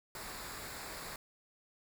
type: noise with comb filter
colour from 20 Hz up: pink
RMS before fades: -45 dBFS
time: 0.15-1.16 s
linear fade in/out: 2 ms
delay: 0.33 ms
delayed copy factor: -0.55
effects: none